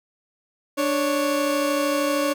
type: tone pair together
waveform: 30% pulse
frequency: 293.7 / 554.4 Hz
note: D4 / C#5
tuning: 0 / 0 cents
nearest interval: major seventh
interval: 1100 cents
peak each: -21 / -20 dBFS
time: 0.77-2.34 s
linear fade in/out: 20 ms
effects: none